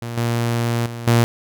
sawtooth tone with level steps, 117.7 Hz, A#2, 17 cents sharp, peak -22 / -14 / -24 / -8 dBFS, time 0.02-1.24 s, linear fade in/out 0 ms, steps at 0.17 / 0.86 / 1.07 s, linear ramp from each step 5 ms, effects none

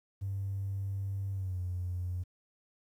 triangle tone with pitch glide, 98 to 89.87 Hz, G2 to F#2, 0 to -50 cents, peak -29 dBFS, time 0.21-2.24 s, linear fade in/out 20 ms, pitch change -150 cents, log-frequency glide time 1.32-1.6 s, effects tanh soft clip ceiling -30 dBFS + 11-bit

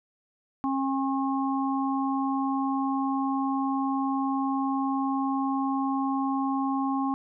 harmonic tone, 270 Hz, C#4, 45 cents flat, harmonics 1 / 3 / 4, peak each -26 / -31 / -32 dBFS, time 0.64-7.14 s, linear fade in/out 0 ms, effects none

